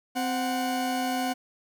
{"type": "tone pair together", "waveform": "40% pulse", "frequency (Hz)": [259, 736], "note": ["C4", "F#5"], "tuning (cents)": [-17, -9], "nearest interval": "octave + tritone", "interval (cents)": 1808, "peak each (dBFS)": -28, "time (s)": [0.15, 1.34], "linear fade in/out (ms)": 20, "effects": []}